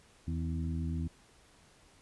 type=harmonic tone with a mistuned harmonic; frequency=81 Hz; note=E2; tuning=30 cents flat; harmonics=1 / 2 / 3 / 4; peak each=-34 / -37 / -40 / -47 dBFS; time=0.27-1.08 s; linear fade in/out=10 ms; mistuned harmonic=3; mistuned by=+57 cents; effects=pink hiss -62 dBFS RMS until 2.01 s + resampled to 24000 Hz